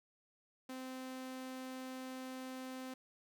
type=tone; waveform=sawtooth; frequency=259 Hz; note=C4; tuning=17 cents flat; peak=-40 dBFS; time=0.69-2.94 s; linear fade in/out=5 ms; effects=none